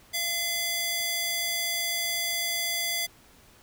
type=tone with high-pass filter; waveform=square; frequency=682 Hz; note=F5; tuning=41 cents flat; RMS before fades=-29 dBFS; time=0.13-3.07 s; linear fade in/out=20 ms; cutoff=2700 Hz; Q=0.69; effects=pink hiss -56 dBFS RMS until 3.62 s